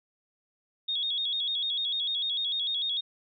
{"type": "tone with vibrato", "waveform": "sine", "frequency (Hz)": 3520, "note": "A7", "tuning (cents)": 0, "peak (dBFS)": -27, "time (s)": [0.88, 3.01], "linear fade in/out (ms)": 10, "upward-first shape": "square", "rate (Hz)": 6.7, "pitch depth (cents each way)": 83, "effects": []}